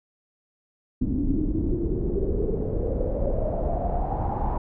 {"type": "noise with low-pass filter sweep", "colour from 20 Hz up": "brown", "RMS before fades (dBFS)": -25, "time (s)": [1.01, 4.58], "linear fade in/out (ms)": 5, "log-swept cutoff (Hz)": [260, 900], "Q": 7.3, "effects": []}